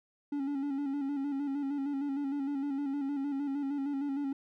triangle tone with vibrato, 280 Hz, C#4, 18 cents sharp, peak -29 dBFS, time 0.32-4.33 s, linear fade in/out 5 ms, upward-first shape square, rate 6.5 Hz, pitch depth 48 cents each way, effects none

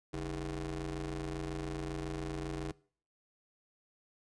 25% pulse ring-modulated tone, 87.31 Hz, F2, in tune, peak -30 dBFS, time 0.13-2.72 s, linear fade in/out 10 ms, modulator 231 Hz, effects noise-tail reverb RT60 0.5 s tail -23 dB re dry + resampled to 22050 Hz

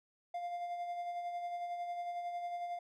triangle tone with tremolo, 700 Hz, F5, 4 cents sharp, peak -34 dBFS, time 0.34-2.79 s, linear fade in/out 5 ms, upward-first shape sine, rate 11 Hz, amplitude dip 40%, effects none

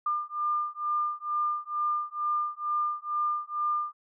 sine beating tone pair, 1200 / 1202.2 Hz, D6 / D6, +37 / +40 cents, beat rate 2.2 Hz, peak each -30 dBFS, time 0.06-3.93 s, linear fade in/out 5 ms, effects none

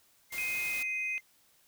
triangle tone with pitch glide, 2108 to 2084 Hz, C7 to C7, +12 to -7 cents, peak -36 dBFS, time 0.3-1.21 s, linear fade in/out 50 ms, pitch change -19 cents, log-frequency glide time 0.63-0.86 s
white noise, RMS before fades -42 dBFS, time 0.32-0.83 s, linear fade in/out 5 ms
sine tone, 2505 Hz, D#7, 11 cents sharp, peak -32 dBFS, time 0.38-1.18 s, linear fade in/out 0 ms
effects white hiss -66 dBFS RMS until 1.67 s

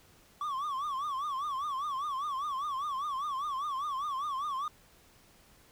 triangle tone with vibrato, 1127 Hz, C#6, 28 cents sharp, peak -30 dBFS, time 0.41-4.68 s, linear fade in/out 2 ms, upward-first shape triangle, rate 5 Hz, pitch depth 170 cents each way, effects pink hiss -61 dBFS RMS until 5.71 s

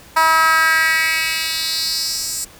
10% pulse tone with high-pass filter sweep, 321.6 Hz, E4, 43 cents flat, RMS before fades -17 dBFS, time 0.16-2.45 s, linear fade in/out 10 ms, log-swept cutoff 1000 to 7300 Hz, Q 2.9, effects pink hiss -43 dBFS RMS until 2.59 s

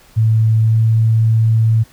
sine tone with pitch glide, 110.9 to 111.99 Hz, A2 to A2, +14 to +31 cents, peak -9 dBFS, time 0.16-1.84 s, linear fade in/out 20 ms, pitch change +17 cents, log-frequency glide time 0.62-0.79 s, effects pink hiss -47 dBFS RMS until 1.92 s

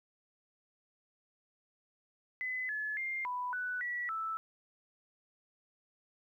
sine tone with pitch steps, 2018 / 1715 / 2110 / 990 / 1488 / 1942 / 1317 Hz, B6 / A6 / C7 / B5 / F#6 / B6 / E6, +37 / -45 / +14 / +4 / +9 / -30 / -2 cents, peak -34 dBFS, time 2.41-4.37 s, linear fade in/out 0 ms, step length 280 ms, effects 12-bit

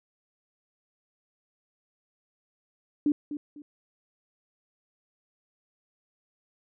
sine tone with echo, 293.7 Hz, D4, in tune, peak -20 dBFS, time 3.06-3.12 s, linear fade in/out 2 ms, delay 250 ms, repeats 2, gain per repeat -11 dB, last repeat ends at 3.62 s, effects none

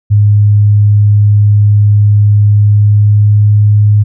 sine tone with pitch glide, 103.7 to 104.48 Hz, G#2 to G#2, -2 to +11 cents, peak -3 dBFS, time 0.1-4.04 s, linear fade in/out 20 ms, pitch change +13 cents, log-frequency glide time 2.53-3.49 s, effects none

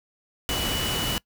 sine tone in noise, 2954 Hz, F#7, 3 cents flat, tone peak -29 dBFS, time 0.49-1.18 s, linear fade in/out 0 ms, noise pink, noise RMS -28 dBFS, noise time 0.49-1.18 s, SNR -4 dB, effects noise-tail reverb RT60 0.1 s tail -23 dB re dry

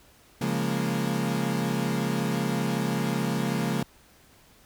35% pulse chord, Bb minor seventh, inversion first, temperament equal, 138.59 / 174.61 / 207.7 / 233.1 Hz, Db3 / F3 / Ab3 / Bb3, 0 / 0 / 0 / 0 cents, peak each -29 dBFS, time 0.41-3.83 s, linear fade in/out 5 ms, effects pink hiss -57 dBFS RMS until 4.65 s

